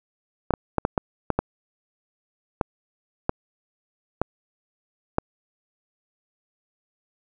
clicks, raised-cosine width 1 ms, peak -6 dBFS, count 11, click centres 0.507 / 0.538 / 0.783 / 0.851 / 0.978 / 1.303 / 1.39 / 2.612 / 3.294 / 4.216 / 5.184 s, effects none

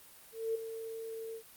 sine tone with ADSR envelope, 450.4 Hz, A4, 40 cents sharp, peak -29 dBFS, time 0.32-1.43 s, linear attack 230 ms, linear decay 8 ms, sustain -10 dB, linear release 84 ms, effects white hiss -56 dBFS RMS until 1.56 s + Opus 32 kbps

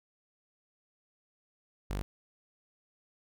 sawtooth tone, 49 Hz, G1, in tune, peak -29 dBFS, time 1.9-2.02 s, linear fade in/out 0 ms, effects none

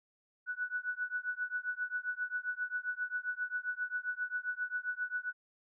sine tone with tremolo, 1480 Hz, F#6, in tune, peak -30 dBFS, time 0.46-5.33 s, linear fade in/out 50 ms, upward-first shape triangle, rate 7.5 Hz, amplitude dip 100%, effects none

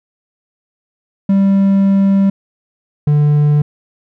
triangle tone pair in turn, 196 / 147.77 Hz, G3 / D3, 0 / +11 cents, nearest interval perfect fourth, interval 489 cents, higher first, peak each -6 dBFS, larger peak neither, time 1.29-2.3 / 3.07-3.62 s, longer first, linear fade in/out 5 ms, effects none

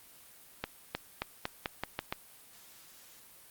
accelerating click train, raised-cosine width 0.3 ms, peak -16 dBFS, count 8, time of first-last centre 0.64-2.125 s, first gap 310 ms, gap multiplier 0.87, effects white hiss -56 dBFS RMS until 3.5 s + Opus 32 kbps

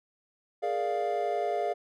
triangle chord, Bb dominant seventh, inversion third, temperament equal, 415.3 / 466.2 / 587.3 / 698.5 Hz, Ab4 / Bb4 / D5 / F5, 0 / 0 / 0 / 0 cents, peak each -31 / -34 / -32 / -28 dBFS, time 0.62-1.74 s, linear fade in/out 20 ms, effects none

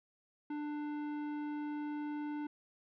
sine tone with tanh clipping, 296.6 Hz, D4, 17 cents sharp, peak -39 dBFS, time 0.5-2.47 s, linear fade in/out 5 ms, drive 14 dB, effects none

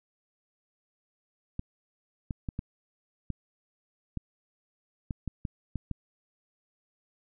clicks, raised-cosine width 5 ms, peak -20 dBFS, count 11, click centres 1.594 / 2.308 / 2.488 / 2.591 / 3.303 / 4.173 / 5.108 / 5.277 / 5.452 / 5.757 / 5.913 s, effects none

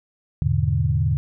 sine chord, E dominant seventh, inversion none, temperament equal with one note detuned, 82.41 / 104.97 / 123.47 / 146.83 Hz, E2 / G#2 / B2 / D3, 0 / +19 / 0 / 0 cents, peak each -23 / -23 / -24 / -22 dBFS, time 0.42-1.17 s, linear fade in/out 0 ms, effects none

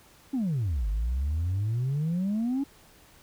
sine exponential two-way sweep, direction down then up, 284.7 to 49 to 284.7 Hz, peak -23 dBFS, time 0.33-2.64 s, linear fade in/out 10 ms, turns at 0.88 s, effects tanh soft clip ceiling -23 dBFS + pink hiss -56 dBFS RMS until 3.22 s

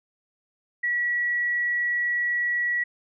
sine tone, 1932 Hz, B6, 39 cents flat, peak -22 dBFS, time 0.83-2.84 s, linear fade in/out 10 ms, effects none

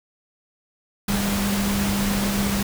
sine tone in noise, 200 Hz, G3, 35 cents sharp, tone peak -22 dBFS, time 1.08-2.63 s, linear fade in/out 5 ms, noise pink, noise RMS -26 dBFS, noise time 1.08-2.63 s, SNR +1 dB, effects none

